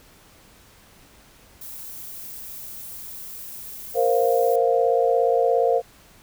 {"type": "noise", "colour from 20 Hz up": "violet", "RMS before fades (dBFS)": -37, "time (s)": [1.61, 4.56], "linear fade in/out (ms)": 5}
{"type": "chord", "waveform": "sine", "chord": "Bb suspended second", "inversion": "none", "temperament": "equal", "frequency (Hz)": [466.2, 523.3, 698.5], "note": ["Bb4", "C5", "F5"], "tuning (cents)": [0, 0, 0], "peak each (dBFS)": [-20, -21, -22], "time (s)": [3.94, 5.82], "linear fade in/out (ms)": 50}
{"effects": ["pink hiss -52 dBFS RMS until 6.22 s"]}